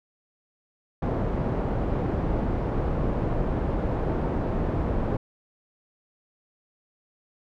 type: low-pass noise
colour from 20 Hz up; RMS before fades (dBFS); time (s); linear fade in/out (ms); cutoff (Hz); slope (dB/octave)
pink; -26; 1.02-5.17; 5; 710; 12
effects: none